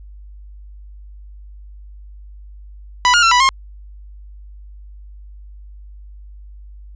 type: tone with pitch steps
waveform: sawtooth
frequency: 989 / 1423 / 1352 / 985 / 1069 Hz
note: B5 / F6 / E6 / B5 / C6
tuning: +2 / +32 / +43 / -5 / +37 cents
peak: -6 dBFS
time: 3.05-3.49 s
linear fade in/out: 0 ms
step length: 88 ms
effects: added 50 Hz sine -35 dBFS peak until 6.95 s + resampled to 16000 Hz